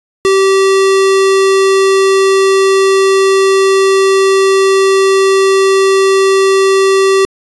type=tone; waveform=square; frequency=387 Hz; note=G4; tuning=22 cents flat; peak=-7 dBFS; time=0.25-7.25 s; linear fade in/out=0 ms; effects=resampled to 22050 Hz